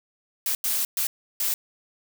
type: noise bursts at uneven times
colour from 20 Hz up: blue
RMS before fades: -25 dBFS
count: 4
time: 0.46-0.55 / 0.64-0.85 / 0.97-1.07 / 1.4-1.54 s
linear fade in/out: 2 ms
effects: none